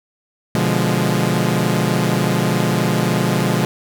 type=chord; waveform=sawtooth; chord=B diminished seventh; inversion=none; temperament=equal; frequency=123.47 / 146.83 / 174.61 / 207.7 Hz; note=B2 / D3 / F3 / Ab3; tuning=0 / 0 / 0 / 0 cents; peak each=-17 / -18 / -16 / -17 dBFS; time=0.55-3.65 s; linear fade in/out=0 ms; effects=none